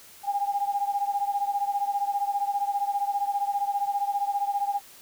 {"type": "beating tone pair", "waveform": "sine", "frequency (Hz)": [804, 819], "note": ["G5", "G#5"], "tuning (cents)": [44, -24], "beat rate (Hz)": 15, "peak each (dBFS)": [-26, -29], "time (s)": [0.23, 4.81], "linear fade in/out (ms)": 50, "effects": ["white hiss -50 dBFS RMS until 5.01 s"]}